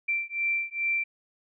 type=beating tone pair; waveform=sine; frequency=2349 / 2351.4 Hz; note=D7 / D7; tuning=0 / +2 cents; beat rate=2.4 Hz; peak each=-29 dBFS; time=0.08-1.04 s; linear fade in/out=10 ms; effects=none